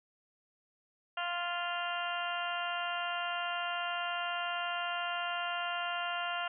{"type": "harmonic tone with a mistuned harmonic", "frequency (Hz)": 349.2, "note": "F4", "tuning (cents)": 0, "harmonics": [2, 3, 4, 5, 6, 7, 8, 9], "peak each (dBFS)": [-38, -41, -38, -45, -49, -50, -40, -46], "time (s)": [1.17, 6.48], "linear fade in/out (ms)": 5, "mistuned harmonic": 6, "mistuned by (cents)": -25, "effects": []}